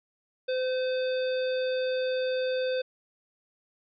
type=harmonic tone; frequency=513 Hz; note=C5; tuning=34 cents flat; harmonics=1 / 3 / 5 / 7 / 9; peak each=-26 / -39 / -42 / -41 / -45 dBFS; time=0.48-2.82 s; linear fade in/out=10 ms; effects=none